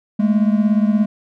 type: beating tone pair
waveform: triangle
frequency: 207.7 / 224.7 Hz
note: G#3 / A3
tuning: 0 / +37 cents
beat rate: 17 Hz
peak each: -12 / -16 dBFS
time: 0.19-1.06 s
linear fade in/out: 10 ms
effects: none